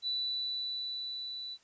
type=tone with level ramp; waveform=sine; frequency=3967 Hz; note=B7; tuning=7 cents sharp; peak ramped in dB=-30 to -39 dBFS; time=0.02-1.58 s; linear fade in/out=50 ms; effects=white hiss -66 dBFS RMS until 1.63 s + resampled to 16000 Hz